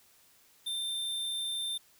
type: tone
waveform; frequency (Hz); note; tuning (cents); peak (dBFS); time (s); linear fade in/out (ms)
square; 3586; A7; +32; -33; 0.66-1.78; 10
effects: white hiss -63 dBFS RMS until 1.99 s